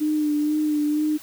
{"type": "tone with vibrato", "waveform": "sine", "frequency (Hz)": 301, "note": "D4", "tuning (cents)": 43, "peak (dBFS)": -19, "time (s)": [0, 1.18], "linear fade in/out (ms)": 20, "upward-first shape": "sine", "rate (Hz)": 2.1, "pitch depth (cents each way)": 27, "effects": ["white hiss -44 dBFS RMS until 1.22 s", "high-pass 60 Hz 12 dB/octave"]}